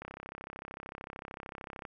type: click train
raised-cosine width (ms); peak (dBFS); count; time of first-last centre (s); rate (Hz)
0.5; -27; 62; 0.02-1.852; 33.3
effects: none